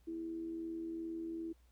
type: tone with amplitude modulation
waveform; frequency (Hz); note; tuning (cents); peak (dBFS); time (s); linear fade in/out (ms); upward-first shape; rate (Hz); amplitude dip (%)
sine; 329.6; E4; 0; -37; 0.07-1.53; 10; sine; 82.5; 45
effects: added 60 Hz sine -64 dBFS peak until 1.71 s + pink hiss -75 dBFS RMS until 1.71 s